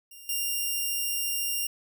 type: tone with level steps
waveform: 5% pulse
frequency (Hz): 2794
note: F7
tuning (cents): 0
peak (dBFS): -36 / -18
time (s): 0.11-1.67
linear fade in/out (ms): 5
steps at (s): 0.29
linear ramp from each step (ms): 2
effects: none